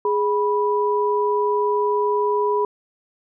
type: tone pair together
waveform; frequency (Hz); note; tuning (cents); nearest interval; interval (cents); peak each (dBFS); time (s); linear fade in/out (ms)
sine; 415.3 / 981.8; G#4 / B5; 0 / -10; octave + minor third; 1490; -19 / -21; 0.05-2.65; 2
effects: none